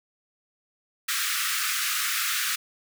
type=high-pass noise; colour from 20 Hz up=pink; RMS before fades=-27 dBFS; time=1.08-2.56 s; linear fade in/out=10 ms; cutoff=1200 Hz; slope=96 dB/octave; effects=none